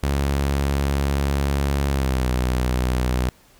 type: tone with pitch glide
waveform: sawtooth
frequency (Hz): 69.8 to 62.54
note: C#2 to B1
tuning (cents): +13 to +22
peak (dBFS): -15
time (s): 0.03-3.29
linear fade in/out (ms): 0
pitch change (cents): -191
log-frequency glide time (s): 1.88-2.28
effects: pink hiss -54 dBFS RMS until 3.59 s